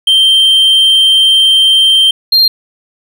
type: tone pair in turn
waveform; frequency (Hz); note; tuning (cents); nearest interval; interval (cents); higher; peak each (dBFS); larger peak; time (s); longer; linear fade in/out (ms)
triangle; 3141 / 4193; G7 / C8; +3 / +3; perfect fourth; 500; second; -3; neither; 0.07-2.11 / 2.32-2.48; first; 5
effects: none